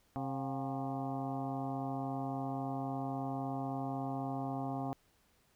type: harmonic tone with a mistuned harmonic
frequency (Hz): 134.2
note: C3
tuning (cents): +44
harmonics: 1 / 2 / 3 / 4 / 5 / 6 / 7 / 8 / 9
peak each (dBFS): -41 / -39 / -50 / -49 / -42 / -44 / -52 / -50 / -56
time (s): 0.16-4.93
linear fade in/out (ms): 0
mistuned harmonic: 5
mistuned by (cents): +77
effects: pink hiss -71 dBFS RMS until 5.55 s